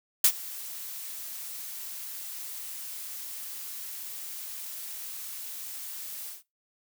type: noise with ADSR envelope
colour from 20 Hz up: blue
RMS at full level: -17 dBFS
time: 0.24-6.43 s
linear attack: 4 ms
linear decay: 69 ms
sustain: -22 dB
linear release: 150 ms
effects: noise-tail reverb RT60 0.2 s tail -19 dB re dry